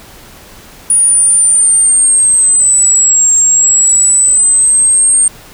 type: exponential two-way sweep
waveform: sine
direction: down then up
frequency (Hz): 9680 to 7470 to 8660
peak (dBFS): -5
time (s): 0.9-5.28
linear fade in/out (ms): 2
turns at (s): 3.34
effects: pink hiss -36 dBFS RMS until 5.53 s